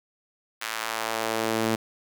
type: tone with high-pass filter sweep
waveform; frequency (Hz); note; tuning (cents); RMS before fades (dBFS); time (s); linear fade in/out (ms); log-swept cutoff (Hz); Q
sawtooth; 111.9; A2; +30; -28; 0.61-1.76; 10; 1600 to 230; 1
effects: none